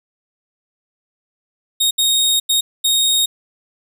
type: tone bursts at uneven times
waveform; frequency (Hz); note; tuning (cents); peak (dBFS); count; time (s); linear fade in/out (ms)
sawtooth; 3729; A#7; 0; -10; 4; 1.8-1.91 / 1.98-2.4 / 2.49-2.61 / 2.84-3.26; 10
effects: none